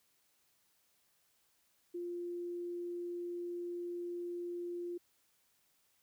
sine tone, 349.2 Hz, F4, in tune, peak -38 dBFS, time 1.94-4.98 s, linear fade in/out 10 ms, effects white hiss -74 dBFS RMS until 6.02 s

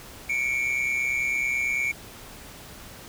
triangle tone pair together, 2217 / 2346 Hz, C#7 / D7, 0 / -2 cents, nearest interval minor second, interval 98 cents, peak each -24 dBFS, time 0.29-1.92 s, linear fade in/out 10 ms, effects tanh soft clip ceiling -15 dBFS + pink hiss -44 dBFS RMS until 3.08 s

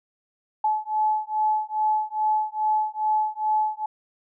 sine beating tone pair, 858 / 860.4 Hz, A5 / A5, -44 / -39 cents, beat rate 2.4 Hz, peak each -24 dBFS, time 0.64-3.86 s, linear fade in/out 5 ms, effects none

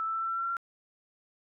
sine tone with pitch steps, 1317 / 1324.6 / 1332.3 / 1340 / 1347.8 / 1355.6 / 1363.4 / 1371.3 Hz, E6 / E6 / E6 / E6 / E6 / E6 / F6 / F6, -2 / +8 / +18 / +28 / +38 / +48 / -42 / -32 cents, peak -29 dBFS, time 0-0.568 s, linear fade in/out 0 ms, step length 71 ms, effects none

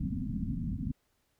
white low-pass noise, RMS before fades -34 dBFS, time 0-0.92 s, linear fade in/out 10 ms, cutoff 270 Hz, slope 96 dB/octave, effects pink hiss -75 dBFS RMS until 1.39 s

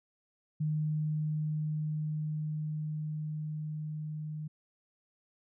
sine tone with level ramp, 153.3 Hz, D#3, 25 cents flat, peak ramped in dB -28 to -36 dBFS, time 0.6-4.48 s, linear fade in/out 10 ms, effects none

